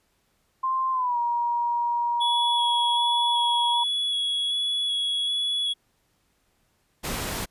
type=tone with pitch glide; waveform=sine; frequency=1048 to 950 Hz; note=C6 to A#5; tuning=+2 to +33 cents; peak=-22 dBFS; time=0.63-3.84 s; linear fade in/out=10 ms; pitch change=-169 cents; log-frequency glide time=0.92-1.18 s
type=tone with vibrato; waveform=triangle; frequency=3369 Hz; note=G#7; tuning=24 cents sharp; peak=-22 dBFS; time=2.2-5.74 s; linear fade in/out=20 ms; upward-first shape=square; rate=1.3 Hz; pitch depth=10 cents each way
type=noise; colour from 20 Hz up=pink; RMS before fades=-30 dBFS; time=7.03-7.46 s; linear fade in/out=20 ms
effects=pink hiss -69 dBFS RMS until 7.5 s + resampled to 32000 Hz